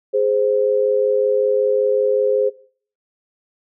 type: tone pair together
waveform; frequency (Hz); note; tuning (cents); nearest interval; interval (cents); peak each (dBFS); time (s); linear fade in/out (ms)
sine; 415.7 / 521; G#4 / C5; +2 / -7; major third; 391; -17; 0.13-2.5; 20
effects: noise-tail reverb RT60 0.5 s tail -20 dB re dry